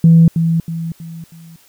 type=tone with echo; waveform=sine; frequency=165 Hz; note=E3; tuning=2 cents sharp; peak=-3 dBFS; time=0.04-0.28 s; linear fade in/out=2 ms; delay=320 ms; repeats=4; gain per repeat=-8 dB; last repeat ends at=1.56 s; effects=tanh soft clip ceiling 0 dBFS + white hiss -50 dBFS RMS until 1.68 s